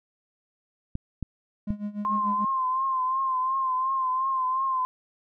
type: clicks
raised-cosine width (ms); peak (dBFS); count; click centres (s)
5; -18; 3; 0.954 / 1.227 / 1.705
type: tone with tremolo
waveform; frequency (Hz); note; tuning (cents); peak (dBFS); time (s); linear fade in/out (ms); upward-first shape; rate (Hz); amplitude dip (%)
triangle; 207; G#3; -5; -25; 1.67-2.45; 5; sine; 6.8; 85
type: tone with vibrato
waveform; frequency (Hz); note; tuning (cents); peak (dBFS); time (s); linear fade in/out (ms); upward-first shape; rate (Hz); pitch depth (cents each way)
sine; 1046.5; C6; 0; -23; 2.05-4.85; 0; triangle; 2.8; 55
effects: none